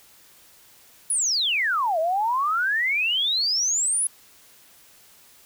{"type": "exponential two-way sweep", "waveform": "sine", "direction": "down then up", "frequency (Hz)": [10630, 622.3, 10630], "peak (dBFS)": -20, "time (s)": [1.1, 4.07], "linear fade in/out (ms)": 2, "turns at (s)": 1.99, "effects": ["white hiss -53 dBFS RMS until 5.45 s"]}